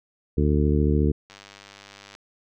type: harmonic tone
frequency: 74 Hz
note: D2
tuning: 14 cents sharp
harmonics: 1 / 2 / 3 / 4 / 5 / 6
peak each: -21 / -24 / -26 / -27 / -28 / -29 dBFS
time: 0.37-1.12 s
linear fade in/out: 10 ms
type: click train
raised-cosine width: 0.2 ms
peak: -27 dBFS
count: 86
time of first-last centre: 1.3-2.151 s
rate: 99.9 Hz
effects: none